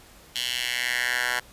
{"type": "tone with high-pass filter sweep", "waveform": "10% pulse", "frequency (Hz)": 123.47, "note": "B2", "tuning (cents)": 0, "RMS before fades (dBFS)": -27, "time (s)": [0.35, 1.4], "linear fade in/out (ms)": 10, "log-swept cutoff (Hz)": [3200, 1300], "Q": 2.6, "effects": ["pink hiss -51 dBFS RMS until 1.52 s", "resampled to 32000 Hz"]}